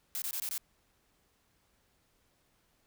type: noise bursts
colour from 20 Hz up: blue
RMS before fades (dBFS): -36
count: 5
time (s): 0.15-0.579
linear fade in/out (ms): 0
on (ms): 69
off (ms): 21
effects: pink hiss -72 dBFS RMS until 2.86 s